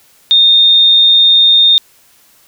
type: tone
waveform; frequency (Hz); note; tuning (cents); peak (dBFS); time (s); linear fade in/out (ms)
sine; 3659; A#7; -33; -4; 0.31-1.78; 0
effects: white hiss -48 dBFS RMS until 2.47 s